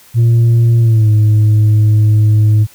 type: tone with pitch glide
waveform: sine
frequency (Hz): 116.54 to 106.87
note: A#2 to A2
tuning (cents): 0 to -50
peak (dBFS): -3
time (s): 0.14-2.67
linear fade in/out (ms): 50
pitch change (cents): -150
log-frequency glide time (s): 0.8-1.09
effects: tanh soft clip ceiling -5 dBFS + white hiss -43 dBFS RMS until 2.74 s